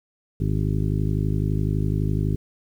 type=harmonic tone with a mistuned harmonic; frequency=51.91 Hz; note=G#1; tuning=in tune; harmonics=1 / 2 / 3 / 4 / 5 / 6 / 7 / 8; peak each=-26 / -24 / -25 / -35 / -32 / -34 / -37 / -38 dBFS; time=0.4-2.36 s; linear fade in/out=5 ms; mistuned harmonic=8; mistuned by=-42 cents; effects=9-bit